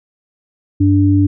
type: tone pair together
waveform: sine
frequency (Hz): 97.28 / 292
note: G2 / D4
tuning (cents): -13 / -10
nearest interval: octave + perfect fifth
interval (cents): 1903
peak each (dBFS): -11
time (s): 0.8-1.27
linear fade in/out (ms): 10
effects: none